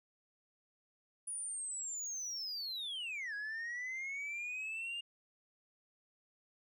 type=linear two-way sweep; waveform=sine; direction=down then up; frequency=9800 to 1642 to 2833 Hz; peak=-36 dBFS; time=1.27-5.01 s; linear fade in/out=10 ms; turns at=3.34 s; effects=tanh soft clip ceiling -38 dBFS